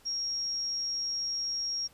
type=tone; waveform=sine; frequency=5588 Hz; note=F8; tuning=in tune; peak=-30 dBFS; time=0.05-1.88 s; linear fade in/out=20 ms; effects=pink hiss -60 dBFS RMS until 1.93 s + resampled to 32000 Hz